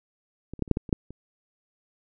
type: clicks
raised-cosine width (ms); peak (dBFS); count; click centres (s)
3; -23 / -28 / -11 / -29 / -6 / -13 / -25 / -7 / -28; 9; 0.536 / 0.593 / 0.623 / 0.678 / 0.713 / 0.771 / 0.892 / 0.928 / 1.106
effects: none